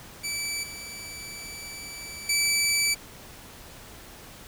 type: tone with level steps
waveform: 15% pulse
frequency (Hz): 2310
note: D7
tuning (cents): -29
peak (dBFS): -22 / -31 / -15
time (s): 0.23-2.95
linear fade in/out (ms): 20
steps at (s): 0.63 / 2.29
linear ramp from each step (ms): 5
effects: pink hiss -46 dBFS RMS until 4.47 s